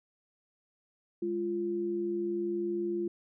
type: tone pair together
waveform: sine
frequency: 205.8 / 346.6 Hz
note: G#3 / F4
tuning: -16 / -13 cents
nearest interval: major sixth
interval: 903 cents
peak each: -38 / -30 dBFS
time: 1.22-3.08 s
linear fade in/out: 5 ms
effects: none